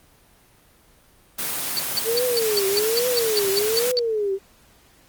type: high-pass noise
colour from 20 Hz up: white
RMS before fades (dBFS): -26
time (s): 1.38-3.92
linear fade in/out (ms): 10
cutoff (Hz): 100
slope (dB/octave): 48
type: tone bursts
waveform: sine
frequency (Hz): 4529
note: C#8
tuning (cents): +36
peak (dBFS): -18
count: 12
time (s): 1.77-3.99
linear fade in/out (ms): 0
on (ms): 20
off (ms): 180
type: tone with vibrato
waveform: sine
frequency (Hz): 440.9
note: A4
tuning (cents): +4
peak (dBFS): -20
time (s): 2.04-4.39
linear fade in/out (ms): 50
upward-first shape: triangle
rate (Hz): 1.2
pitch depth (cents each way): 240
effects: pink hiss -55 dBFS RMS until 5.08 s + Opus 24 kbps